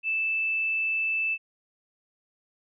sine tone, 2637 Hz, E7, in tune, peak -24 dBFS, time 0.03-1.38 s, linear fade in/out 50 ms, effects none

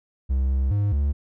triangle tone with pitch steps, 65.9 / 66.5 / 102.2 / 71.2 Hz, C2 / C2 / G#2 / C#2, +13 / +29 / -27 / +47 cents, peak -17 dBFS, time 0.29-1.13 s, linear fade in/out 20 ms, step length 210 ms, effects none

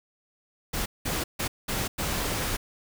pink noise bursts at uneven times, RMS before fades -29 dBFS, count 5, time 0.73-0.86 / 1.05-1.24 / 1.39-1.48 / 1.68-1.88 / 1.98-2.57 s, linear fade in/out 10 ms, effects none

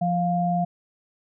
sine tone pair together, 174.61 / 702.1 Hz, F3 / F5, 0 / +9 cents, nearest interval 2 octaves, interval 2409 cents, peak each -23 dBFS, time 0.01-0.65 s, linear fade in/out 10 ms, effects none

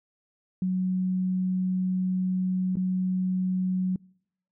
sine tone with dropouts, 185 Hz, F#3, in tune, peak -23 dBFS, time 0.62-3.96 s, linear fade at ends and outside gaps 2 ms, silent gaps 2.756-2.769 s, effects noise-tail reverb RT60 0.7 s tail -26 dB re dry

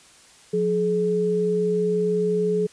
sine tone pair together, 178.5 / 424.5 Hz, F3 / G#4, +38 / +38 cents, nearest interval octave + minor third, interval 1500 cents, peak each -25 / -20 dBFS, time 0.53-2.67 s, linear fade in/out 10 ms, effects white hiss -51 dBFS RMS until 2.72 s + resampled to 22050 Hz

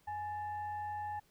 sine tone with frequency modulation, 838 Hz, G#5, 15 cents sharp, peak -37 dBFS, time 0.07-1.2 s, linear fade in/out 10 ms, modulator 930 Hz, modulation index 0.41, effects pink hiss -70 dBFS RMS until 1.3 s

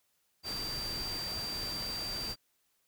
sine tone in noise, 4699 Hz, D8, in tune, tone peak -36 dBFS, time 0.43-2.36 s, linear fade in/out 50 ms, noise pink, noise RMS -42 dBFS, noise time 0.43-2.36 s, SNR +3 dB, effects white hiss -75 dBFS RMS until 2.87 s

